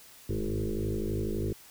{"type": "tone with frequency modulation", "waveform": "sine", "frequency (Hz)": 157.7, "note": "D#3", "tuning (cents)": 24, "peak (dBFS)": -28, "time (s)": [0.29, 1.53], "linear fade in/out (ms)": 5, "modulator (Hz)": 52, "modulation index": 5.3, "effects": ["white hiss -53 dBFS RMS until 1.7 s"]}